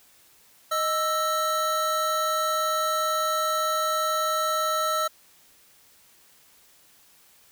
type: tone pair together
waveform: square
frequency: 623 / 1318.5 Hz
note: D#5 / E6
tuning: +2 / 0 cents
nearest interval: octave + minor second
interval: 1298 cents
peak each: -29 / -25 dBFS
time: 0.71-5.08 s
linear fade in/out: 10 ms
effects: white hiss -57 dBFS RMS until 7.51 s